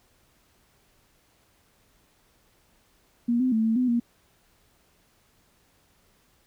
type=tone with pitch steps; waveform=sine; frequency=237.3 / 256.3 / 221.3 / 223.8 / 251.7 / 236.5 Hz; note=A#3 / C4 / A3 / A3 / B3 / A#3; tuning=+31 / -36 / +10 / +30 / +33 / +25 cents; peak=-20 dBFS; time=3.28-4 s; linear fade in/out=10 ms; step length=120 ms; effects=pink hiss -64 dBFS RMS until 6.46 s